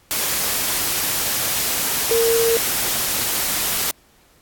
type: tone in noise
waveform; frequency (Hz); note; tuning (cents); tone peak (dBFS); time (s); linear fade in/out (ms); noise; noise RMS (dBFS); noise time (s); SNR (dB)
sine; 459.9; A#4; -23; -15; 2.11-2.57; 0; white; -21; 0.11-3.91; +3
effects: pink hiss -55 dBFS RMS until 4.41 s + AAC 64 kbps